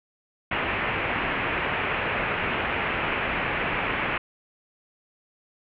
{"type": "low-pass noise", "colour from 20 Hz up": "white", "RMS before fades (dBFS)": -27, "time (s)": [0.51, 4.18], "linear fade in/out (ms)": 5, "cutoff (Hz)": 2700, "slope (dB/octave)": 48, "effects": []}